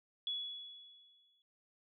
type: tone with exponential decay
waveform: sine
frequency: 3388 Hz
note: G#7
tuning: 34 cents sharp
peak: -34 dBFS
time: 0.27-1.42 s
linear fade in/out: 1 ms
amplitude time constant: 250 ms
effects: none